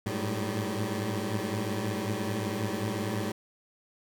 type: tone cluster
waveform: 15% pulse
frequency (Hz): 102.1 / 107.5 / 111.4 / 192.6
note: G#2 / A2 / A2 / G3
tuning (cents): -29 / -40 / +22 / -30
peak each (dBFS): -29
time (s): 0.06-3.32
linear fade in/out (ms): 5
effects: none